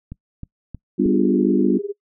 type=click train; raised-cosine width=5 ms; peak=-20 dBFS; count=4; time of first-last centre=0.12-1.06 s; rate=3.19 Hz
type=chord; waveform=sine; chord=G dominant seventh; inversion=none; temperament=equal; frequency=196 / 246.9 / 293.7 / 349.2 Hz; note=G3 / B3 / D4 / F4; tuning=0 / 0 / 0 / 0 cents; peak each=-20 dBFS; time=0.98-1.79 s; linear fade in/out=20 ms
type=tone with tremolo; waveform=sine; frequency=404.9 Hz; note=G#4; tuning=44 cents flat; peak=-21 dBFS; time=1.04-1.93 s; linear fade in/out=10 ms; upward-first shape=sine; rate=20 Hz; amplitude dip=95%
effects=noise-tail reverb RT60 0.1 s tail -24 dB re dry